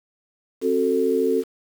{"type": "chord", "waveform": "sine", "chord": "F# diminished", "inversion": "second", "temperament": "just", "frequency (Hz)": [266.4, 370, 444], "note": ["C4", "F#4", "A4"], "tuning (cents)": [31, 0, 16], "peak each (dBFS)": [-24, -23, -20], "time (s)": [0.61, 1.44], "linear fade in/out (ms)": 50, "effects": ["7-bit"]}